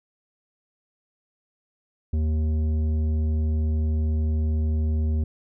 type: tone with tanh clipping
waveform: sine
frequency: 77.78 Hz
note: D#2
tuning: in tune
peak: -22 dBFS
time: 2.13-5.24 s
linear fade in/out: 5 ms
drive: 10 dB
effects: none